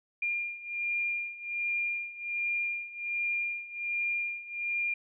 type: beating tone pair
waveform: sine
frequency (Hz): 2403 / 2404.3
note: D7 / D7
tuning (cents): +39 / +40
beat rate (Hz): 1.3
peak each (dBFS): -35 / -32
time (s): 0.22-4.94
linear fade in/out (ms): 5
effects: none